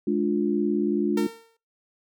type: chord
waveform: sine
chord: D diminished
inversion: second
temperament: just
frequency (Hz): 211.4 / 293.7 / 352.4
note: Ab3 / D4 / F4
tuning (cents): +31 / 0 / +16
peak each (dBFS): -25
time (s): 0.07-1.27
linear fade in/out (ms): 5
type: tone with exponential decay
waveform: sawtooth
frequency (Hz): 455.8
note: A#4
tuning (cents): -39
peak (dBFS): -22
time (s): 1.17-1.57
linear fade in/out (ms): 5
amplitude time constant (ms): 86
effects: noise-tail reverb RT60 0.3 s tail -21 dB re dry